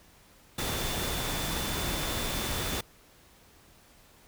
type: tone in noise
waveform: sine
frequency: 3520 Hz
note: A7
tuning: in tune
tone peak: -40 dBFS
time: 0.58-2.81 s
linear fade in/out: 5 ms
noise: pink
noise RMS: -32 dBFS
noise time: 0.58-2.81 s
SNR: -11 dB
effects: pink hiss -58 dBFS RMS until 4.27 s